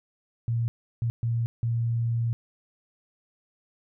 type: tone bursts at uneven times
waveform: sine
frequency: 116.54 Hz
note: A#2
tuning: in tune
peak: -23 dBFS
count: 4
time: 0.48-0.68 / 1.02-1.1 / 1.23-1.46 / 1.63-2.33 s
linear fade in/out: 0 ms
effects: none